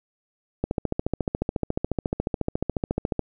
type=click train; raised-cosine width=2 ms; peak=-10 dBFS; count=37; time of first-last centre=0.64-3.193 s; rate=14.1 Hz; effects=none